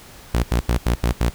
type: tone bursts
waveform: sawtooth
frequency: 59 Hz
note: A#1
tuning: 22 cents sharp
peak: -12 dBFS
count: 6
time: 0.34-1.298 s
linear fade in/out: 5 ms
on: 93 ms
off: 80 ms
effects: pink hiss -43 dBFS RMS until 1.34 s